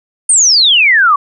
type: exponential sweep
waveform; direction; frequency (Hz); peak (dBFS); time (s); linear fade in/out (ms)
sine; down; 9080 to 1107; -5; 0.29-1.16; 5
effects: none